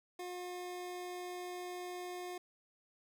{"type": "tone", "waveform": "25% pulse", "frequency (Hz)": 358.6, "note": "F4", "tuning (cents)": 46, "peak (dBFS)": -38, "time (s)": [0.19, 2.38], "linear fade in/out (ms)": 5, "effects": []}